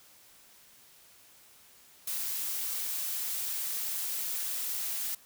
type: noise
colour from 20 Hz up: blue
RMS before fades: -34 dBFS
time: 2.07-5.15 s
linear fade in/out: 5 ms
effects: white hiss -58 dBFS RMS until 5.25 s